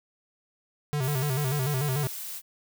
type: tone with vibrato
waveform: square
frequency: 138.59 Hz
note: C#3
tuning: in tune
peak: -26 dBFS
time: 0.93-2.07 s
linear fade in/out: 0 ms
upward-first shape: square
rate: 6.8 Hz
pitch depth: 110 cents each way
type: noise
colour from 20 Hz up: blue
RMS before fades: -37 dBFS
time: 1-2.42 s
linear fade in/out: 50 ms
effects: none